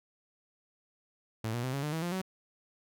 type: tone with pitch steps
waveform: sawtooth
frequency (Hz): 111.1 / 119.76 / 129.1 / 139.17 / 150.02 / 161.72 / 174.33 / 187.93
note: A2 / A#2 / C3 / C#3 / D3 / E3 / F3 / F#3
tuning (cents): +17 / +47 / -23 / +7 / +37 / -33 / -3 / +27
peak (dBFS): -28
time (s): 1.44-2.216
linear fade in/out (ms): 5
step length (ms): 97
effects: none